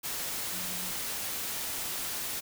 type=tone in noise; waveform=sine; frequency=181.3 Hz; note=F#3; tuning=35 cents flat; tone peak=-45 dBFS; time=0.51-0.93 s; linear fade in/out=20 ms; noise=white; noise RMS=-35 dBFS; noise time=0.03-2.41 s; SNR=-13 dB; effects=none